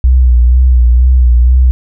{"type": "tone with vibrato", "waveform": "sine", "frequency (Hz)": 61.74, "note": "B1", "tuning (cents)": 0, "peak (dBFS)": -3, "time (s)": [0.04, 1.71], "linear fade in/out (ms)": 0, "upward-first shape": "sine", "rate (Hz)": 2.1, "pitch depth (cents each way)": 58, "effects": []}